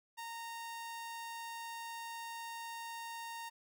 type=tone; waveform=sawtooth; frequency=924 Hz; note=A#5; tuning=16 cents flat; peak=-39 dBFS; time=0.17-3.5 s; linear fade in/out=20 ms; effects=none